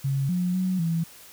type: tone with pitch steps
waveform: sine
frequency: 136.8 / 179.5 / 185.4 / 165.5 Hz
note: C#3 / F3 / F#3 / E3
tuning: -23 / +48 / +4 / +7 cents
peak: -22 dBFS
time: 0.04-1.04 s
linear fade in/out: 10 ms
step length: 250 ms
effects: white hiss -48 dBFS RMS until 1.32 s